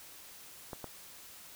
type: clicks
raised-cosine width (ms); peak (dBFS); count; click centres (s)
1; -26; 2; 0.732 / 0.843
effects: white hiss -52 dBFS RMS until 1.55 s